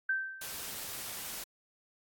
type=tone with exponential decay; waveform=sine; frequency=1555 Hz; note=G6; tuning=14 cents flat; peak=-26 dBFS; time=0.09-0.69 s; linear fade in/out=5 ms; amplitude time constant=130 ms
type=noise; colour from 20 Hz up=white; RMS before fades=-41 dBFS; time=0.41-1.44 s; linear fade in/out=5 ms
effects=AAC 64 kbps